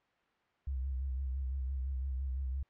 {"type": "tone with vibrato", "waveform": "sine", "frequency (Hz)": 66, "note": "C2", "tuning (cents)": 16, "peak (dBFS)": -33, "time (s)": [0.67, 2.63], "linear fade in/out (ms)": 5, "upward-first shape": "sine", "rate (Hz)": 5.9, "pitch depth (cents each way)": 63, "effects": ["white hiss -72 dBFS RMS until 2.69 s", "low-pass 2000 Hz 12 dB/octave"]}